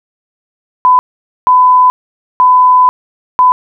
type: tone bursts at uneven times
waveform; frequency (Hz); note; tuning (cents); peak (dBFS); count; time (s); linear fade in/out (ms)
sine; 1004; B5; +28; -3; 4; 0.85-0.99 / 1.47-1.9 / 2.4-2.89 / 3.39-3.52; 0
effects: none